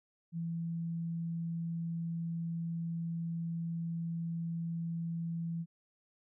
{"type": "tone", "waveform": "sine", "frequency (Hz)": 167, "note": "E3", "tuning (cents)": 23, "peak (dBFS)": -34, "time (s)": [0.32, 5.66], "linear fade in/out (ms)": 50, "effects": []}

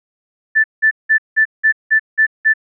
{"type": "tone bursts", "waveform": "sine", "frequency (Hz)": 1760, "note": "A6", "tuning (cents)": 0, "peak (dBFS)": -8, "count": 8, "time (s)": [0.55, 2.538], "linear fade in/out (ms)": 20, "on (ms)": 91, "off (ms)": 180, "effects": []}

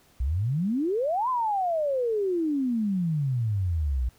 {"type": "exponential two-way sweep", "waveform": "sine", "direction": "up then down", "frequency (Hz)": [58.27, 1048, 58.27], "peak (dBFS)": -23, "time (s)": [0.2, 4.09], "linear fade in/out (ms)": 5, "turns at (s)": 1.29, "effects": ["pink hiss -60 dBFS RMS until 4.18 s"]}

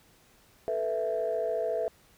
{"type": "chord", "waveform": "sine", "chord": "A suspended second", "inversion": "none", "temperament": "equal", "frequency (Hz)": [440, 493.9, 659.3], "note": ["A4", "B4", "E5"], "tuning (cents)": [0, 0, 0], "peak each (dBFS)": [-32, -32, -29], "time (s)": [0.68, 1.88], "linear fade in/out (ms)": 0, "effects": ["tanh soft clip ceiling -20 dBFS", "pink hiss -61 dBFS RMS until 2.17 s"]}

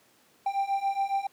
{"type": "beating tone pair", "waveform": "triangle", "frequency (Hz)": [784, 791.2], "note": ["G5", "G5"], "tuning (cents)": [0, 16], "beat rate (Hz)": 7.2, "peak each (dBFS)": [-28, -26], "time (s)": [0.46, 1.27], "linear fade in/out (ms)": 5, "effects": ["pink hiss -62 dBFS RMS until 1.32 s", "high-pass 200 Hz 12 dB/octave"]}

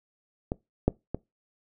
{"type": "clicks", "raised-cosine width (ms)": 2, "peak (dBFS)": [-15, -7, -16], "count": 3, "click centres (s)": [0.519, 0.88, 1.146], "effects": ["noise-tail reverb RT60 0.2 s tail -22 dB re dry"]}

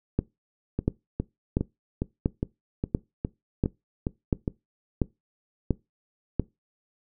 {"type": "two click trains", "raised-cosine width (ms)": 3, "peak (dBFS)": [-9, -13], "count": [10, 10], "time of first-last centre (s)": [[0.19, 6.397], [0.79, 4.479]], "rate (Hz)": [1.45, 2.44], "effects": ["noise-tail reverb RT60 0.2 s tail -21 dB re dry"]}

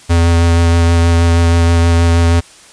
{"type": "tone with vibrato", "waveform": "square", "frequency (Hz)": 84.5, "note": "E2", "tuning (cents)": 43, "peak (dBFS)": -8, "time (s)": [0.09, 2.41], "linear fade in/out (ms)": 20, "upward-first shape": "sine", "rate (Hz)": 6.3, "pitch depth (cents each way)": 13, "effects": ["white hiss -40 dBFS RMS until 2.72 s", "resampled to 22050 Hz"]}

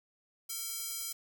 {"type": "tone with high-pass filter", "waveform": "square", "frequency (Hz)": 454.8, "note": "A#4", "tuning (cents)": -43, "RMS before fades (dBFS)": -39, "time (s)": [0.49, 1.13], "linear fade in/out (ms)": 10, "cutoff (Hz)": 6700, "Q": 0.7, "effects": ["11-bit"]}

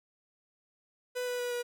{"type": "tone with pitch steps", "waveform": "45% pulse", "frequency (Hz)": [497.1, 492.8, 488.6, 484.3], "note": ["B4", "B4", "B4", "B4"], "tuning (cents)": [11, -4, -19, -34], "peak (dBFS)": -32, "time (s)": [1.15, 1.63], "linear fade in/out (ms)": 20, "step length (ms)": 120, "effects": []}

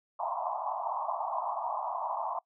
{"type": "band-pass noise", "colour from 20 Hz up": "white", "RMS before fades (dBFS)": -34, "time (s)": [0.19, 2.39], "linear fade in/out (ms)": 5, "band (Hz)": [640, 1100], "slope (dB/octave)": 96, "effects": ["noise-tail reverb RT60 0.1 s tail -22 dB re dry"]}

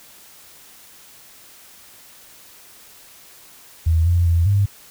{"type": "tone with pitch steps", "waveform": "sine", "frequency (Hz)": [81.5, 86.8, 84.5, 100.2], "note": ["E2", "F2", "E2", "G2"], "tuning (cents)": [-19, -10, 43, 38], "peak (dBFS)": -13, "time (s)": [3.86, 4.66], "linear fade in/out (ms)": 10, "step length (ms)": 200, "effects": ["white hiss -46 dBFS RMS until 4.9 s"]}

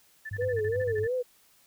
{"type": "tone bursts", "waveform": "sine", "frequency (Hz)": 1760, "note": "A6", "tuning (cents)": 0, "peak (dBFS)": -35, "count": 11, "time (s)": [0.25, 1.077], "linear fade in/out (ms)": 10, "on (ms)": 47, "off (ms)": 31}
{"type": "tone with tremolo", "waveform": "sine", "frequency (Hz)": 100.4, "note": "G2", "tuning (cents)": 42, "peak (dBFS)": -32, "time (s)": [0.31, 1.07], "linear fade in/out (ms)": 5, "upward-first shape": "square", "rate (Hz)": 8.9, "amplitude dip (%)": 50}
{"type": "tone with vibrato", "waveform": "sine", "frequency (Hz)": 466.2, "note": "A#4", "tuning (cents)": 0, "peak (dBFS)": -26, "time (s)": [0.38, 1.23], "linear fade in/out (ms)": 20, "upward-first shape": "sine", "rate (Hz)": 2.9, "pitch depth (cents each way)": 160}
{"effects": ["white hiss -62 dBFS RMS until 1.66 s"]}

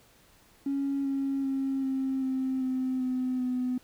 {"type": "tone with pitch steps", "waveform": "triangle", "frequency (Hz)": [277.2, 273.4, 269.6, 265.9, 262.2, 258.6, 255.1, 251.6], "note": ["C#4", "C#4", "C#4", "C4", "C4", "C4", "C4", "B3"], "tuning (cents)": [0, -24, -48, 28, 4, -20, -44, 32], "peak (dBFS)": -23, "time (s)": [0.66, 3.78], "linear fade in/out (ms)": 5, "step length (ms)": 390, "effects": ["tanh soft clip ceiling -24 dBFS", "pink hiss -60 dBFS RMS until 3.83 s"]}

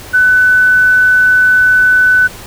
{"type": "tone", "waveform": "sine", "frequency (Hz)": 1500, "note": "F#6", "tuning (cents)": 23, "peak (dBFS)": -5, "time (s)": [0.13, 2.28], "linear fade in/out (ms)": 20, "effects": ["added 101 Hz sine -37 dBFS peak until 2.46 s", "pink hiss -31 dBFS RMS until 2.46 s"]}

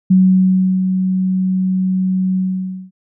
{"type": "tone with ADSR envelope", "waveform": "sine", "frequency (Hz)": 186.7, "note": "F#3", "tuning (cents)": 16, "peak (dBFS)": -6, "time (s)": [0.1, 2.91], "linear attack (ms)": 11, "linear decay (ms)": 700, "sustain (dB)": -7, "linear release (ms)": 540, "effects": []}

